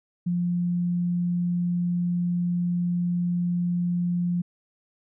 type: tone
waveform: sine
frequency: 175.4 Hz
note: F3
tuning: 8 cents sharp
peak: -22 dBFS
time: 0.26-4.42 s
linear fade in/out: 10 ms
effects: none